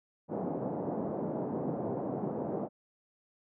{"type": "band-pass noise", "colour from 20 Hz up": "pink", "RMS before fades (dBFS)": -35, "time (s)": [0.28, 2.69], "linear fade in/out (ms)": 50, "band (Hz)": [160, 740], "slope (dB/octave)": 24, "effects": []}